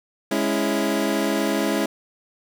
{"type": "chord", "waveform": "25% pulse", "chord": "C# minor", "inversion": "second", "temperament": "equal", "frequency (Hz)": [207.7, 277.2, 329.6], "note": ["G#3", "C#4", "E4"], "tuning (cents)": [0, 0, 0], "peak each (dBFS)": -21, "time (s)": [0.31, 1.86], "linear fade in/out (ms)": 5, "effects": []}